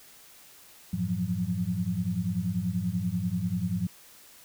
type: tone cluster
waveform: sine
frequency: 93.9 / 109.7 / 173 / 183.3 Hz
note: F#2 / A2 / F3 / F#3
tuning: +26 / -5 / -16 / -16 cents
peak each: -36 / -34 / -31 / -30 dBFS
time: 0.93-3.87 s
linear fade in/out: 5 ms
effects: white hiss -53 dBFS RMS until 4.44 s